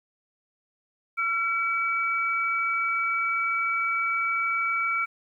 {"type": "tone pair together", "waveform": "sine", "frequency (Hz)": [1359.9, 2287], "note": ["F6", "D7"], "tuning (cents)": [-46, -47], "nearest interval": "major sixth", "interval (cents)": 899, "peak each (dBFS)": -26, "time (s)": [1.17, 5.06], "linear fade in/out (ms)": 20, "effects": ["10-bit"]}